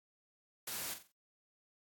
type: noise with echo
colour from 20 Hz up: white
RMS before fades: -41 dBFS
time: 0.67-0.94 s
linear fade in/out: 5 ms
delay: 45 ms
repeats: 4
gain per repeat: -9 dB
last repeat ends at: 1.12 s
effects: high-pass 80 Hz 12 dB/octave + AAC 64 kbps